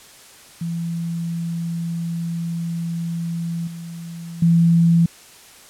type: tone with level steps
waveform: sine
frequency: 168.2 Hz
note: E3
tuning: 35 cents sharp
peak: -22 / -30 / -11 dBFS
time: 0.61-5.06 s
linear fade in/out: 5 ms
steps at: 3.67 / 4.42 s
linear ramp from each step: 5 ms
effects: white hiss -45 dBFS RMS until 5.69 s + low-pass 11000 Hz 12 dB/octave